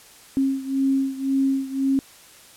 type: beating tone pair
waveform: sine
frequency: 269.4 / 271.3 Hz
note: C#4 / C#4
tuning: -49 / -37 cents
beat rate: 1.9 Hz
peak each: -21 / -24 dBFS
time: 0.37-1.99 s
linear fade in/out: 0 ms
effects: white hiss -48 dBFS RMS until 2.56 s + low-pass 12000 Hz 12 dB/octave